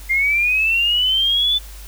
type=linear sweep; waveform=sine; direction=up; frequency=2093 to 3520 Hz; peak=-14 dBFS; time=0.09-1.59 s; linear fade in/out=20 ms; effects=added 50 Hz sine -34 dBFS peak until 1.87 s + white hiss -42 dBFS RMS until 1.87 s